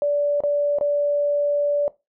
sine tone with dropouts, 580 Hz, D5, 22 cents flat, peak -17 dBFS, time 0.02-1.88 s, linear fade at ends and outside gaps 1 ms, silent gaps 0.405-0.436 / 0.786-0.81 s, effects noise-tail reverb RT60 0.2 s tail -17 dB re dry

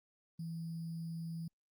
sine tone with sample-and-hold, 165 Hz, E3, 2 cents sharp, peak -39 dBFS, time 0.39-1.48 s, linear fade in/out 5 ms, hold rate 4900 Hz, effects Opus 32 kbps

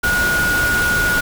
sine tone in noise, 1446 Hz, F#6, 40 cents flat, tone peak -15 dBFS, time 0.03-1.21 s, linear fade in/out 10 ms, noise pink, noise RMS -22 dBFS, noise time 0.03-1.21 s, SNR +4 dB, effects none

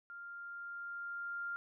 sine tone with level ramp, 1396.9 Hz, F6, in tune, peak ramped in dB -46 to -37 dBFS, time 0.1-1.56 s, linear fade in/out 0 ms, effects none

